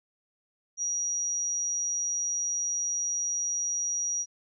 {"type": "tone", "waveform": "sine", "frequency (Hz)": 5760, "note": "F#8", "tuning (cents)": -47, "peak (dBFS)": -27, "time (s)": [0.77, 4.26], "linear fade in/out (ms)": 50, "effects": []}